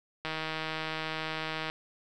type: click train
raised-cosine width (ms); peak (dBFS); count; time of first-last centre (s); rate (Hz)
0.3; -18; 230; 0.25-1.699; 158
effects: none